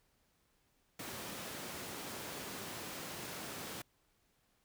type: high-pass noise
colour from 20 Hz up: pink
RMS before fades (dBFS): -45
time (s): 0.99-3.82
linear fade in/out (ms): 5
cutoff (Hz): 150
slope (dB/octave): 12
effects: pink hiss -75 dBFS RMS until 4.64 s